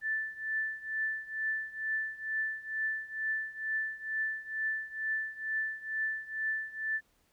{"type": "tone with tremolo", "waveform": "sine", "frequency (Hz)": 1760, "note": "A6", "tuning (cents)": 0, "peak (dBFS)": -28, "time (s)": [0.01, 7.01], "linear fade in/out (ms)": 50, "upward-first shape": "triangle", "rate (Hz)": 2.2, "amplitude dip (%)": 90, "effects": ["pink hiss -71 dBFS RMS until 7.32 s"]}